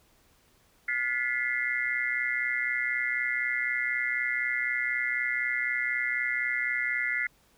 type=tone cluster; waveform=sine; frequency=1428 / 1731 / 1985 / 2109 Hz; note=F6 / A6 / B6 / C7; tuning=+38 / -29 / +8 / +13 cents; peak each=-35 / -34 / -30 / -31 dBFS; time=0.88-7.27 s; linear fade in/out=5 ms; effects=pink hiss -64 dBFS RMS until 7.57 s